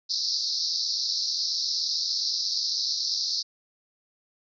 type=band-pass noise; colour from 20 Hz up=pink; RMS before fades=-28 dBFS; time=0.09-3.43 s; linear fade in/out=20 ms; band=4100 to 5600 Hz; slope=96 dB/octave; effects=none